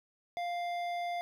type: tone with hard clipping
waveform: sine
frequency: 698.5 Hz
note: F5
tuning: in tune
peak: -35 dBFS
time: 0.37-1.21 s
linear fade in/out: 0 ms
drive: 11 dB
effects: none